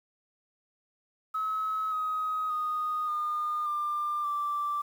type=tone with pitch steps; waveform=sine; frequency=1285 / 1261.5 / 1238.4 / 1215.7 / 1193.4 / 1171.6 Hz; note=E6 / D#6 / D#6 / D#6 / D6 / D6; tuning=-45 / +23 / -9 / -41 / +27 / -5 cents; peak=-27 dBFS; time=1.34-4.82 s; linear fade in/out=10 ms; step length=580 ms; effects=tanh soft clip ceiling -23 dBFS + 9-bit